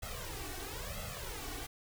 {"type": "noise with flanger", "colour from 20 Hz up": "pink", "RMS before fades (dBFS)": -42, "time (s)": [0.02, 1.67], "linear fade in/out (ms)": 10, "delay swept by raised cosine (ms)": [1.5, 2.7], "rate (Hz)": 1, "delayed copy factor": 1, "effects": []}